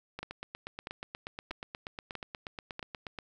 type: two click trains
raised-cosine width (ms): 0.3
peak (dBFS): -23 / -22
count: 26 / 5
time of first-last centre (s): 0.19-3.188 / 0.23-2.794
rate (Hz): 8.34 / 1.56
effects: none